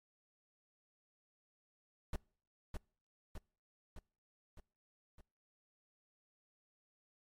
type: noise with echo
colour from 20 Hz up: brown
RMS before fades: -37 dBFS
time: 2.13-2.16 s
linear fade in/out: 2 ms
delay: 610 ms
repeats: 5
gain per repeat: -4 dB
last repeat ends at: 5.21 s
effects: noise-tail reverb RT60 0.5 s tail -26 dB re dry + MP3 64 kbps